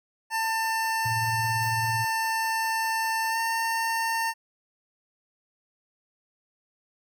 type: tone with pitch glide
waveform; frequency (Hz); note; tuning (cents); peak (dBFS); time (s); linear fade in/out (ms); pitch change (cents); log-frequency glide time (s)
25% pulse; 895 to 908; A5 to A#5; +29 to -46; -21; 0.3-4.34; 50; +25; 3.29-3.38
type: tone with tremolo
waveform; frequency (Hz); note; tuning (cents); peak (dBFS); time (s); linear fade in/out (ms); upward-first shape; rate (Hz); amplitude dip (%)
sine; 114.8; A#2; -26; -27; 1.05-2.05; 10; triangle; 18; 55
type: noise with exponential decay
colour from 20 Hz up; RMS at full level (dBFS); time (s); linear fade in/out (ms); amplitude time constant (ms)
violet; -40; 1.62-1.89; 5; 58
effects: none